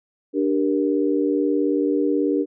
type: chord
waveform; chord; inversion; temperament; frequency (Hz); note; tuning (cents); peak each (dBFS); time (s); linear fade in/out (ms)
sine; G minor; second; just; 294 / 392 / 470.4; D4 / G4 / Bb4; +2 / 0 / +16; -20 / -23 / -24; 0.33-2.46; 50
effects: none